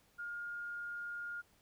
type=tone; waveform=sine; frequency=1418 Hz; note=F6; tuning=26 cents sharp; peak=-40 dBFS; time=0.18-1.42 s; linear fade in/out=20 ms; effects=pink hiss -70 dBFS RMS until 1.61 s